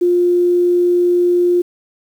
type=tone; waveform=sine; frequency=353 Hz; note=F4; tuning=19 cents sharp; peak=-10 dBFS; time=0.01-1.62 s; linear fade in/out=10 ms; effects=7-bit